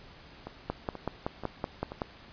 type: two click trains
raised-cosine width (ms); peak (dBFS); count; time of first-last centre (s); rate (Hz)
1; -24 / -16; 4 / 8; 0.47-1.919 / 0.7-2.018; 2.07 / 5.31
effects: pink hiss -52 dBFS RMS until 2.32 s + resampled to 11025 Hz